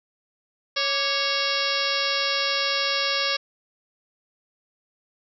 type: harmonic tone with a mistuned harmonic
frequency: 553 Hz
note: C#5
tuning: 4 cents flat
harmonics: 1 / 2 / 3 / 4 / 5 / 6 / 7 / 8 / 9 / 10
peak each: -31 / -31 / -31 / -31 / -31 / -31 / -31 / -31 / -31 / -31 dBFS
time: 0.76-3.37 s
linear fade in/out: 10 ms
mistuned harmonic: 2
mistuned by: +91 cents
effects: none